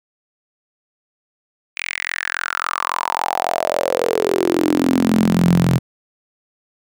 sawtooth tone with high-pass filter sweep, 43.65 Hz, F1, in tune, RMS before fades -18 dBFS, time 1.76-5.79 s, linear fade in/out 20 ms, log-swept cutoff 2400 to 140 Hz, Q 6.4, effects none

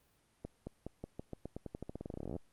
accelerating click train, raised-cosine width 2 ms, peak -28 dBFS, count 28, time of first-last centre 0.45-2.364 s, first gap 220 ms, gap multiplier 0.89, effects pink hiss -72 dBFS RMS until 2.52 s + Opus 32 kbps

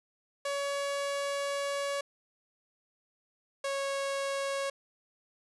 sawtooth tone pair in turn, 563 / 551.4 Hz, C#5 / C#5, +27 / -9 cents, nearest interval unison, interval 36 cents, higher first, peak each -27 dBFS, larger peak neither, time 0.45-2.01 / 3.64-4.7 s, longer first, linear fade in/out 5 ms, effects resampled to 24000 Hz + 10-bit

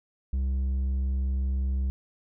square tone with low-pass filter, 66.1 Hz, C2, 18 cents sharp, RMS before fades -27 dBFS, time 0.33-1.9 s, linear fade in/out 0 ms, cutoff 140 Hz, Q 0.65, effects none

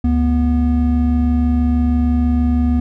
triangle tone pair together, 72.4 / 243.5 Hz, D2 / B3, -24 / -24 cents, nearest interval octave + major sixth, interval 2100 cents, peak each -13 dBFS, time 0.04-2.8 s, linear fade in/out 5 ms, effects none

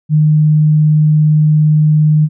sine tone, 152.9 Hz, D#3, 30 cents flat, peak -6 dBFS, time 0.09-2.29 s, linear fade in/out 50 ms, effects none

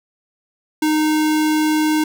square tone, 308.3 Hz, D#4, 16 cents flat, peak -15 dBFS, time 0.82-2.04 s, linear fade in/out 5 ms, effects none

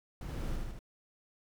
brown noise with echo, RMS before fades -40 dBFS, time 0.21-0.56 s, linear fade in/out 2 ms, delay 77 ms, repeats 3, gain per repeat -2 dB, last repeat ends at 0.791 s, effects none

